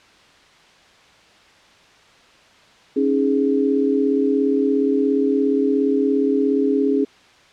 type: chord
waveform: sine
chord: C# suspended second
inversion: none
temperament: equal with one note detuned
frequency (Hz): 274 / 311.1 / 415.3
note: C#4 / D#4 / G#4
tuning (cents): -20 / 0 / 0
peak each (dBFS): -18 / -24 / -19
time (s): 2.96-7.05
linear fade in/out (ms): 10
effects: white hiss -50 dBFS RMS until 7.52 s + low-pass 4000 Hz 12 dB/octave